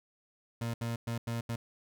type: tone bursts at uneven times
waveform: 30% pulse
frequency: 116.54 Hz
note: A#2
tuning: in tune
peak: -30 dBFS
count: 5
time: 0.61-0.74 / 0.81-0.96 / 1.07-1.18 / 1.27-1.41 / 1.49-1.56 s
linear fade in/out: 5 ms
effects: none